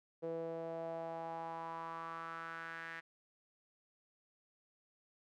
sawtooth tone with band-pass filter sweep, 164.81 Hz, E3, in tune, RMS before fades -44 dBFS, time 0.22-3.01 s, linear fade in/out 20 ms, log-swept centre 480 to 1800 Hz, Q 4.4, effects none

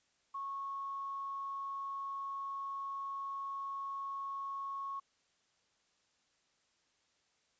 sine tone with quantisation, 1100 Hz, C#6, 14 cents flat, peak -38 dBFS, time 0.34-5 s, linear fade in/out 10 ms, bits 11, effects white hiss -75 dBFS RMS until 7.59 s + resampled to 16000 Hz

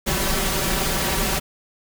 pink noise with comb filter, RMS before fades -22 dBFS, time 0.06-1.4 s, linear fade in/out 20 ms, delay 5.2 ms, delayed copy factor +0.75, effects none

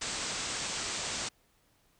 white low-pass noise, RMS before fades -36 dBFS, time 0.01-1.29 s, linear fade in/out 10 ms, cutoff 8400 Hz, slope 96 dB/octave, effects pink hiss -69 dBFS RMS until 1.99 s

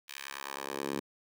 10% pulse tone with high-pass filter sweep, 69.3 Hz, C#2, in tune, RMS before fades -39 dBFS, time 0.08-1 s, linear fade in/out 10 ms, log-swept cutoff 2600 to 250 Hz, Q 1.1, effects none

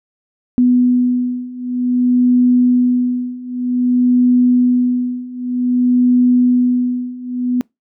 sine beating tone pair, 247.5 / 248.03 Hz, B3 / B3, +4 / +8 cents, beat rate 0.53 Hz, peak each -15 / -13 dBFS, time 0.58-7.61 s, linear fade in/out 0 ms, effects noise-tail reverb RT60 0.2 s tail -26 dB re dry

